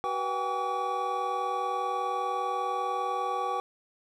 triangle tone cluster, 376.8 / 486.8 / 765 / 805 / 1140 Hz, F#4 / B4 / G5 / G5 / C#6, +32 / -25 / -42 / +46 / +48 cents, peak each -37 / -34 / -34 / -31 / -30 dBFS, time 0.04-3.6 s, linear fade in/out 0 ms, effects none

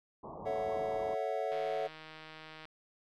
white low-pass noise, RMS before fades -46 dBFS, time 0.23-1.15 s, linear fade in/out 10 ms, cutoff 1100 Hz, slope 96 dB/octave
triangle chord, F# minor seventh, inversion first, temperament equal, 440 / 554.4 / 659.3 / 740 Hz, A4 / C#5 / E5 / F#5, 0 / 0 / 0 / 0 cents, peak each -36 dBFS, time 0.45-1.88 s, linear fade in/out 20 ms
click train, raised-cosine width 0.3 ms, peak -33 dBFS, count 179, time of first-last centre 1.52-2.654 s, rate 157 Hz
effects none

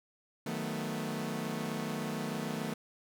sawtooth chord, B dominant seventh, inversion first, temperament equal with one note detuned, 155.56 / 183.4 / 220 / 246.9 Hz, D#3 / F#3 / A3 / B3, 0 / -15 / 0 / 0 cents, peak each -36 / -38 / -34 / -37 dBFS, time 0.46-2.74 s, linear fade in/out 5 ms, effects none

